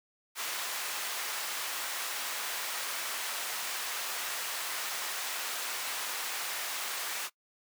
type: high-pass noise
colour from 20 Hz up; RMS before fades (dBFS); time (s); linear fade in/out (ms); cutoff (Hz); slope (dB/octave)
pink; -36; 0.35-7.3; 50; 1000; 12
effects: noise-tail reverb RT60 0.1 s tail -22 dB re dry